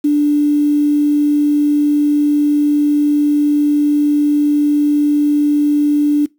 sine tone with quantisation, 293.7 Hz, D4, in tune, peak -9 dBFS, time 0.04-6.26 s, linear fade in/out 10 ms, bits 6, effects noise-tail reverb RT60 0.2 s tail -21 dB re dry

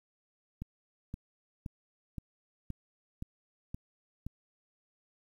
click train, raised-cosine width 5 ms, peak -26 dBFS, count 8, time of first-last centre 0.62-4.266 s, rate 1.92 Hz, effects 10-bit

